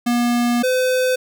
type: tone pair in turn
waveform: square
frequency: 240 / 509.6 Hz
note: B3 / C5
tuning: -49 / -46 cents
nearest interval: octave + minor second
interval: 1303 cents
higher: second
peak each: -16 dBFS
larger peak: neither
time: 0.06-0.63 / 0.63-1.16 s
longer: first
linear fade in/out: 10 ms
effects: none